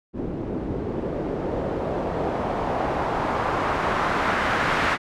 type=noise with low-pass filter sweep; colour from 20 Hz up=white; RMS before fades=-25 dBFS; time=0.13-4.98 s; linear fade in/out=50 ms; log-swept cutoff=310 to 1700 Hz; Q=1.3; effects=none